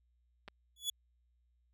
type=clicks; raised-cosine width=0.3 ms; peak=-32 dBFS; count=2; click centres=0.479 / 0.484 s
type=tone with exponential growth; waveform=sawtooth; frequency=3408 Hz; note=G#7; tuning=44 cents sharp; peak=-27 dBFS; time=0.76-0.9 s; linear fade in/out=5 ms; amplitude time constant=30 ms
effects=added 60 Hz sine -70 dBFS peak until 1.73 s